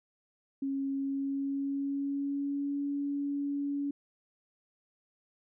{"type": "tone with pitch glide", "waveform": "sine", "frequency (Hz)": [273.5, 283.6], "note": ["C#4", "C#4"], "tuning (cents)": [-23, 40], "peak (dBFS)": -30, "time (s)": [0.62, 3.91], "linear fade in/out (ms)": 5, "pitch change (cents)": 63, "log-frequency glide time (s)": [0.93, 2.82], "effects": []}